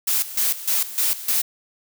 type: noise with tremolo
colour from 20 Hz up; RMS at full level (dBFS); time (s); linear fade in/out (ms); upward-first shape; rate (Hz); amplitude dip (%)
blue; -20; 0.07-1.42; 10; square; 3.3; 80
effects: none